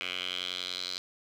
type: tone with band-pass filter sweep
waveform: 10% pulse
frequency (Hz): 90.8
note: F#2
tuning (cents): -32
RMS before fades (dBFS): -36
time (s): 0.01-0.98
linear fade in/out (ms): 0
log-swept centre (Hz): 2700 to 4300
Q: 4.9
effects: 10-bit